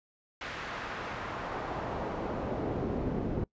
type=noise with band-pass filter sweep; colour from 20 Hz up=brown; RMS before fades=-35 dBFS; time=0.41-3.44 s; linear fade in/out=2 ms; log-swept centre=2200 to 290 Hz; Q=0.99; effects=noise-tail reverb RT60 0.1 s tail -23 dB re dry + resampled to 16000 Hz